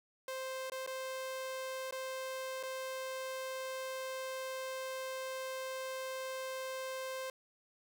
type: tone with dropouts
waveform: sawtooth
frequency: 523.3 Hz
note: C5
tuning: in tune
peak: -35 dBFS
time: 0.28-7.3 s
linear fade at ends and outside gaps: 2 ms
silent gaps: 0.699-0.719 / 0.864-0.874 / 1.91-1.924 / 2.629-2.634 s
effects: none